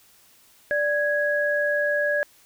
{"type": "tone pair together", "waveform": "sine", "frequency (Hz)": [587.3, 1661.2], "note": ["D5", "G#6"], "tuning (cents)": [0, 0], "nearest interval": "octave + tritone", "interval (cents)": 1800, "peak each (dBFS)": -23, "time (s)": [0.71, 2.23], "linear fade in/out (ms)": 0, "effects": ["white hiss -56 dBFS RMS until 2.45 s"]}